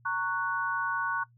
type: chord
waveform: sine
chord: F# major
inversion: first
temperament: just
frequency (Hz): 925 / 1110 / 1480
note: A#5 / C#6 / F#6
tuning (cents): -14 / +2 / 0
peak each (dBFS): -35 / -32 / -30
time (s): 0.05-1.24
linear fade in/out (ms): 10
effects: noise-tail reverb RT60 0.1 s tail -19 dB re dry + added 119 Hz sine -58 dBFS peak until 1.37 s